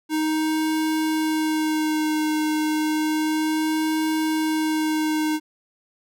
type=tone with vibrato; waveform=square; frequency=311.1 Hz; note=D#4; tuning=in tune; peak=-21 dBFS; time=0.09-5.4 s; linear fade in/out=50 ms; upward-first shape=sine; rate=0.31 Hz; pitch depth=17 cents each way; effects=none